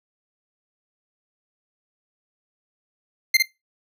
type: tone with echo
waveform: 25% pulse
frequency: 2093 Hz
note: C7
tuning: in tune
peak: -9 dBFS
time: 3.34-3.37 s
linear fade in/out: 5 ms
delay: 55 ms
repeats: 1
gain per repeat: -3 dB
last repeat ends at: 3.425 s
effects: noise-tail reverb RT60 0.2 s tail -18 dB re dry